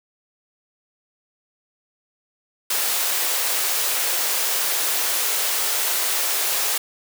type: high-pass noise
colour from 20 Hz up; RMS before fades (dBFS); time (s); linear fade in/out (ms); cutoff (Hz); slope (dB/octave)
white; -22; 2.7-6.78; 5; 390; 24
effects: none